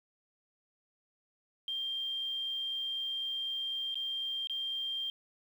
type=tone with dropouts; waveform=sine; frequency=3182 Hz; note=G7; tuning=25 cents sharp; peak=-33 dBFS; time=1.68-5.1 s; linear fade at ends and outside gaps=1 ms; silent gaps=3.944-3.955 / 4.472-4.497 s; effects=10-bit